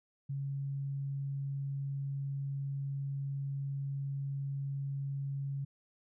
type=tone; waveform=sine; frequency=138.59 Hz; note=C#3; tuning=in tune; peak=-34 dBFS; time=0.29-5.65 s; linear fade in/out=10 ms; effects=none